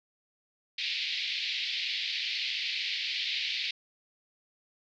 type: band-pass noise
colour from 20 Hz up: white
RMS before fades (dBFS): -33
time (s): 0.78-3.71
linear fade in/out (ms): 5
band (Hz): 2100 to 4500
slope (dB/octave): 48
effects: none